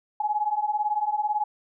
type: beating tone pair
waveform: sine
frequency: 830.6 / 848.6 Hz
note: G#5 / G#5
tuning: 0 / +37 cents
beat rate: 18 Hz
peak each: -27 / -25 dBFS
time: 0.2-1.44 s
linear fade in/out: 5 ms
effects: none